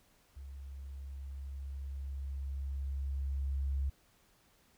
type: tone with level ramp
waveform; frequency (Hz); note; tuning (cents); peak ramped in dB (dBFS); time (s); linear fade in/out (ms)
sine; 68.4; C#2; -23; -44 to -30; 0.36-3.9; 10
effects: pink hiss -68 dBFS RMS until 4.77 s